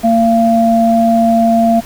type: tone pair together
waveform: sine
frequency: 228.6 / 684.4 Hz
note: A#3 / F5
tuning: -34 / -35 cents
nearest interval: octave + perfect fifth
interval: 1899 cents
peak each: -10 dBFS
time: 0.03-1.81 s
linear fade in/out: 20 ms
effects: pink hiss -33 dBFS RMS until 1.85 s